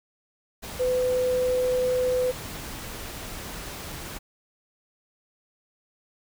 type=tone in noise; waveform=sine; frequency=504 Hz; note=B4; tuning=35 cents sharp; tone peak=-21 dBFS; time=0.79-2.32 s; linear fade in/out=20 ms; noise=pink; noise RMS=-37 dBFS; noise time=0.62-4.19 s; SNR=+13 dB; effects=none